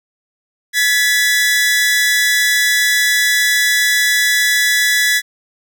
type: tone pair together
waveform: sawtooth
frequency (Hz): 1700 / 1973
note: G#6 / B6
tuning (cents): +40 / -2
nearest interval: minor third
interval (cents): 258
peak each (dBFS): -11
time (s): 0.73-5.22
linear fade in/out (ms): 50
effects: none